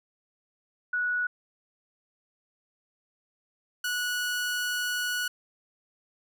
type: tone pair in turn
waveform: sine / sawtooth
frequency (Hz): 1468 / 1468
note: F#6 / F#6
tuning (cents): -14 / -14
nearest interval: unison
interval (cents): 0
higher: neither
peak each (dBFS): -25 / -24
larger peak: second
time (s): 0.93-1.27 / 3.84-5.28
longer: second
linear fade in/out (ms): 5
effects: none